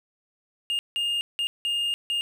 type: tone bursts at uneven times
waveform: triangle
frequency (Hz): 2828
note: F7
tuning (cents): +21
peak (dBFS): -22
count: 5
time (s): 0.7-0.79 / 0.96-1.21 / 1.39-1.47 / 1.65-1.94 / 2.1-2.21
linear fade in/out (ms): 0
effects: 10-bit